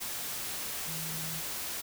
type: tone in noise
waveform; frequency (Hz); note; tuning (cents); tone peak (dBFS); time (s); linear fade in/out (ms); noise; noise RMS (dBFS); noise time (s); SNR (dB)
sine; 160; D#3; +49; -41; 0.87-1.41; 20; white; -37; 0-1.82; -7
effects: none